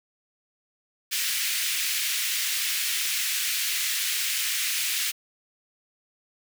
pink high-pass noise, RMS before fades -27 dBFS, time 1.11-5.12 s, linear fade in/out 20 ms, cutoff 2000 Hz, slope 24 dB/octave, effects none

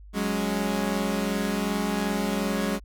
sawtooth chord, F# suspended second, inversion none, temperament equal, 185 / 207.7 / 277.2 Hz, F#3 / G#3 / C#4, 0 / 0 / 0 cents, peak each -26 / -23 / -28 dBFS, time 0.13-2.8 s, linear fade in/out 50 ms, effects added 50 Hz sine -43 dBFS peak until 2.84 s

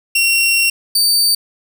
sawtooth tone pair in turn, 2737 / 4603 Hz, F7 / D8, -36 / -36 cents, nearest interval major sixth, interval 900 cents, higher second, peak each -8 dBFS, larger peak neither, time 0.15-0.7 / 0.95-1.35 s, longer first, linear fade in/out 5 ms, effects none

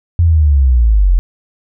sine linear sweep, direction down, 87 to 41.2 Hz, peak -6 dBFS, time 0.19-1.19 s, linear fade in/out 0 ms, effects none

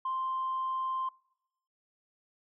sine tone, 1046.5 Hz, C6, in tune, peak -29 dBFS, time 0.05-1.09 s, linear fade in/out 5 ms, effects noise-tail reverb RT60 0.8 s tail -25 dB re dry + tanh soft clip ceiling -26 dBFS

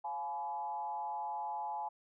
sine tone with frequency modulation, 848 Hz, G#5, 36 cents sharp, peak -36 dBFS, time 0.04-1.89 s, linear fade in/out 10 ms, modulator 149 Hz, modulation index 0.76, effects none

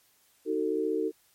sine chord, D# diminished, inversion none, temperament just, 311.1 / 373.4 / 448 Hz, D#4 / F#4 / A4, 0 / +16 / +31 cents, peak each -31 / -31 / -29 dBFS, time 0.45-1.12 s, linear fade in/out 50 ms, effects white hiss -65 dBFS RMS until 1.34 s + MP3 64 kbps

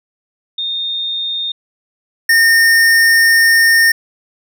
sine / square tone pair in turn, 3661 / 1826.2 Hz, A#7 / A#6, -32 / -36 cents, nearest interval octave, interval 1204 cents, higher first, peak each -17 / -8 dBFS, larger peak second, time 0.58-1.52 / 2.29-3.92 s, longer second, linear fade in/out 5 ms, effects none

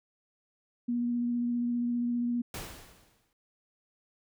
sine tone with vibrato, 240.1 Hz, B3, 49 cents flat, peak -27 dBFS, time 0.88-2.42 s, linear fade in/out 10 ms, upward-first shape sine, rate 15 Hz, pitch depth 13 cents each way
pink noise with exponential decay, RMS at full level -37 dBFS, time 2.54-3.33 s, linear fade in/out 2 ms, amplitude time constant 170 ms
effects none

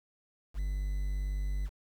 triangle tone with quantisation, 49 Hz, G1, in tune, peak -28 dBFS, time 0.54-1.7 s, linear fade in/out 50 ms, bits 9, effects none

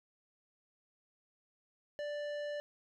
sine tone with tanh clipping, 587.3 Hz, D5, in tune, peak -39 dBFS, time 1.99-2.6 s, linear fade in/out 0 ms, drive 14 dB, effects none

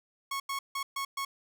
sawtooth tone bursts at uneven times, 1100 Hz, C#6, 14 cents flat, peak -28 dBFS, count 5, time 0.31-0.4 / 0.49-0.59 / 0.75-0.83 / 0.96-1.05 / 1.17-1.25 s, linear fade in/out 5 ms, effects none

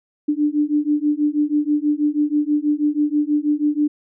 sine beating tone pair, 293.7 / 299.9 Hz, D4 / D4, 0 / +36 cents, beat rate 6.2 Hz, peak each -19 dBFS, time 0.28-3.88 s, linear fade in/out 10 ms, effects none

